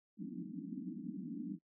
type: band-pass noise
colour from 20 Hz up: white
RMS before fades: -44 dBFS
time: 0.17-1.59 s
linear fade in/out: 50 ms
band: 170 to 310 Hz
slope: 96 dB/octave
effects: noise-tail reverb RT60 0.1 s tail -24 dB re dry